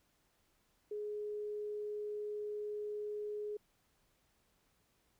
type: tone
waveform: sine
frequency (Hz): 418.7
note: G#4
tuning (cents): +14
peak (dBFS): -38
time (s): 0.91-3.57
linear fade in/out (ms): 5
effects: pink hiss -75 dBFS RMS until 5.19 s